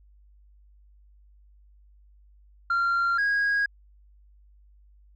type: tone pair in turn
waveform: sine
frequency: 1382 / 1643.5 Hz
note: F6 / G#6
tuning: -19 / -19 cents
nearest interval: minor third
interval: 300 cents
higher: second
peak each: -19 dBFS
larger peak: neither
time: 2.7-3.18 / 3.18-3.66 s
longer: neither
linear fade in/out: 5 ms
effects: tanh soft clip ceiling -20 dBFS + added 50 Hz sine -53 dBFS peak until 5.15 s